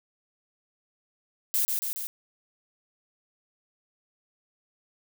violet noise with echo, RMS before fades -25 dBFS, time 1.54-1.65 s, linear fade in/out 0 ms, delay 140 ms, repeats 3, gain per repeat -3 dB, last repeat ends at 2.07 s, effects none

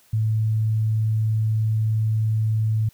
sine tone, 109.6 Hz, A2, 6 cents flat, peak -18 dBFS, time 0.13-2.89 s, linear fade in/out 5 ms, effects white hiss -57 dBFS RMS until 2.93 s

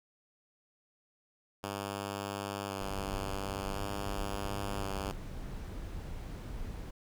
5% pulse tone with vibrato, 98.9 Hz, G2, 16 cents sharp, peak -25 dBFS, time 1.63-5.12 s, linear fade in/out 10 ms, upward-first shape square, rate 0.47 Hz, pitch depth 19 cents each way
brown noise, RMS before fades -41 dBFS, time 2.8-6.91 s, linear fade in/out 10 ms
effects none

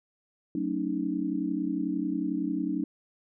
sine chord, D# half-diminished seventh, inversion first, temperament just, 186.68 / 224 / 280 / 311.1 Hz, F#3 / A3 / C#4 / D#4, +16 / +31 / +18 / 0 cents, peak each -34 / -36 / -31 / -31 dBFS, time 0.55-2.84 s, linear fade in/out 2 ms, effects none

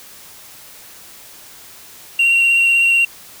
sine tone with vibrato, 2748 Hz, F7, 29 cents flat, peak -8 dBFS, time 2.19-3.05 s, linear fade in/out 5 ms, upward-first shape sine, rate 16 Hz, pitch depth 16 cents each way, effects tanh soft clip ceiling -9 dBFS + white hiss -40 dBFS RMS until 3.4 s

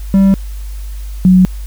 triangle / sine tone pair in turn, 194.7 / 184.44 Hz, G3 / F#3, -12 / -5 cents, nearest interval minor second, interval 93 cents, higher first, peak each -3 dBFS, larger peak neither, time 0.14-0.34 / 1.25-1.45 s, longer neither, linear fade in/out 0 ms, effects added 50 Hz sine -21 dBFS peak until 1.66 s + white hiss -41 dBFS RMS until 1.66 s

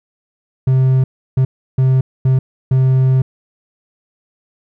triangle tone bursts at uneven times, 130.81 Hz, C3, in tune, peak -7 dBFS, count 5, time 0.67-1.04 / 1.37-1.45 / 1.78-2.01 / 2.25-2.39 / 2.71-3.22 s, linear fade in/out 5 ms, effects none

